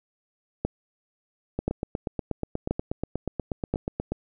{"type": "two click trains", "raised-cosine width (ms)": 2, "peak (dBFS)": [-14, -11], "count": [22, 4], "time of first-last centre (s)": [[1.59, 4.12], [0.65, 3.74]], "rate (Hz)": [8.3, 0.971], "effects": []}